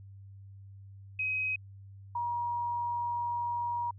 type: tone pair in turn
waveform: sine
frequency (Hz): 2530 / 953.2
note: D#7 / A#5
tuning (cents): +28 / +38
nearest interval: octave + perfect fourth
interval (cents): 1690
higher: first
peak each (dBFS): -29 / -30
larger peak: first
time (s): 1.19-1.56 / 2.15-3.91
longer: second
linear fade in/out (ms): 5
effects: added 98 Hz sine -47 dBFS peak until 3.98 s